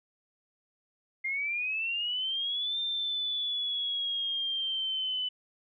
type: linear two-way sweep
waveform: sine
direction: up then down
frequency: 2100 to 3600 to 2996 Hz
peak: -29 dBFS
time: 1.24-5.29 s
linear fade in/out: 10 ms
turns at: 2.79 s
effects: none